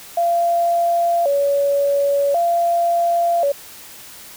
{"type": "tone with vibrato", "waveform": "sine", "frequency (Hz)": 622.3, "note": "D#5", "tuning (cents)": 0, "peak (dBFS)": -14, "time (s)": [0.17, 3.52], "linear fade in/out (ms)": 5, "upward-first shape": "square", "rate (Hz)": 0.46, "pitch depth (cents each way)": 170, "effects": ["white hiss -39 dBFS RMS until 4.36 s"]}